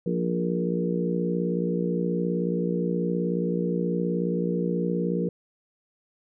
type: harmonic tone with a mistuned harmonic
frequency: 58.9 Hz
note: A#1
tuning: 19 cents sharp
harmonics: 3 / 4 / 5 / 6 / 7 / 8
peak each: -26 / -33 / -34 / -33 / -34 / -30 dBFS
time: 0.06-5.29 s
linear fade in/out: 5 ms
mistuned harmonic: 7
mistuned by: +19 cents
effects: none